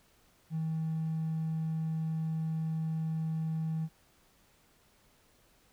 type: tone with hard clipping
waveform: triangle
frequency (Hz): 160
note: D#3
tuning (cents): +49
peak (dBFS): -31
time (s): 0.5-3.89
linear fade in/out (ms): 50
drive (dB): 4
effects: pink hiss -66 dBFS RMS until 5.72 s